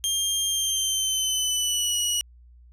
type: tone with pitch glide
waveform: 20% pulse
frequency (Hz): 3199 to 2917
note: G7 to F#7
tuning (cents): +34 to -25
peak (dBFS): -17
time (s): 0.04-2.21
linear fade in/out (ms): 0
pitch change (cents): -159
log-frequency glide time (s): 0.48-2
effects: added 60 Hz sine -48 dBFS peak until 2.72 s